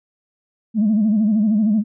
sine tone with vibrato, 213.5 Hz, G#3, 48 cents sharp, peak -12 dBFS, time 0.74-1.84 s, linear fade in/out 50 ms, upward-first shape sine, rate 13 Hz, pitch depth 100 cents each way, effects tanh soft clip ceiling -10 dBFS

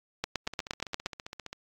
two click trains, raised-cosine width 0.2 ms, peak -12 / -22 dBFS, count 8 / 17, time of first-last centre 0.24-1.061 / 0.47-1.53 s, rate 8.53 / 15.1 Hz, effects AAC 64 kbps

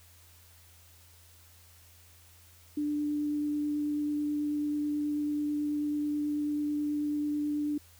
sine tone with vibrato, 295.6 Hz, D4, 11 cents sharp, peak -28 dBFS, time 2.77-7.78 s, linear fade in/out 5 ms, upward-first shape triangle, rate 9.2 Hz, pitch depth 9 cents each way, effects added 85 Hz sine -58 dBFS peak until 7.99 s + white hiss -59 dBFS RMS until 7.99 s

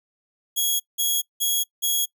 10% pulse tone bursts, 3322 Hz, G#7, in tune, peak -12 dBFS, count 4, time 0.56-2.06 s, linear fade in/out 20 ms, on 240 ms, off 180 ms, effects noise-tail reverb RT60 0.1 s tail -23 dB re dry

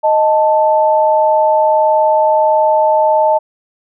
sine tone pair together, 622.3 / 880.7 Hz, D#5 / A5, 0 / +1 cents, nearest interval tritone, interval 601 cents, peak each -11 dBFS, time 0.03-3.39 s, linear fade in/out 20 ms, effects none

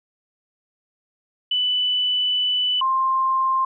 sine tone pair in turn, 2986 / 1054.5 Hz, F#7 / C6, +15 / +13 cents, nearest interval octave + tritone, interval 1802 cents, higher first, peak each -18 / -17 dBFS, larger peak second, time 1.51-2.81 / 2.81-3.65 s, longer first, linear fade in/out 5 ms, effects none

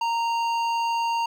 sine tone with hard clipping, 927 Hz, A#5, 10 cents flat, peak -24 dBFS, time 0.01-1.26 s, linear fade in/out 5 ms, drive 11 dB, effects none

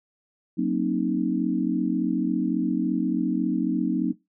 sine chord, C half-diminished seventh, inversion second, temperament equal with one note detuned, 185 / 233.1 / 267.6 / 311.1 Hz, Gb3 / Bb3 / C4 / Eb4, 0 / 0 / +39 / 0 cents, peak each -27 dBFS, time 0.57-4.13 s, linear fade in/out 20 ms, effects noise-tail reverb RT60 0.2 s tail -19 dB re dry

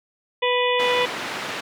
harmonic tone, 493.9 Hz, B4, in tune, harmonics 1 / 2 / 4 / 5 / 6 / 7, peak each -21 / -24 / -27 / -28 / -29 / -29 dBFS, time 0.42-1.06 s, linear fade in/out 10 ms
white band-pass noise, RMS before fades -30 dBFS, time 0.79-1.61 s, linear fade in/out 10 ms, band 180 to 2500 Hz, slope 12 dB/octave
effects none

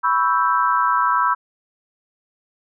sine chord, C# half-diminished seventh, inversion third, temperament equal, 987.8 / 1108.7 / 1318.5 / 1568 Hz, B5 / C#6 / E6 / G6, 0 / 0 / 0 / 0 cents, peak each -19 / -22 / -19 / -25 dBFS, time 0.03-1.35 s, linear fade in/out 20 ms, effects none

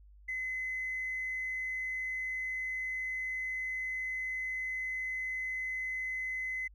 triangle tone with tanh clipping, 2037 Hz, C7, 47 cents flat, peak -33 dBFS, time 0.28-6.68 s, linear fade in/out 10 ms, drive 1 dB, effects added 50 Hz sine -54 dBFS peak until 6.74 s

